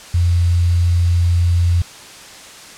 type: tone with quantisation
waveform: sine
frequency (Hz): 86.7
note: F2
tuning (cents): -12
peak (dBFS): -11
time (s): 0.14-1.82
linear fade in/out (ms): 5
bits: 6
effects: white hiss -37 dBFS RMS until 2.77 s + low-pass 8000 Hz 12 dB/octave